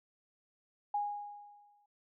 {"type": "tone with exponential decay", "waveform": "sine", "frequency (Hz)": 823, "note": "G#5", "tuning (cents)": -16, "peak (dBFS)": -29, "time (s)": [0.94, 1.86], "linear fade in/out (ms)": 5, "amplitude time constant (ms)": 200, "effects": ["noise-tail reverb RT60 0.1 s tail -19 dB re dry"]}